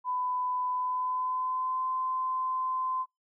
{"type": "tone with pitch glide", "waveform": "sine", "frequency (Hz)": [1001, 1030.9], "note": ["B5", "C6"], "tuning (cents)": [23, -26], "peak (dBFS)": -28, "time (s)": [0.04, 3.06], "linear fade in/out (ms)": 50, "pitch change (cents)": 51, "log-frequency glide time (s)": [0.69, 1.87], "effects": ["noise-tail reverb RT60 0.2 s tail -25 dB re dry"]}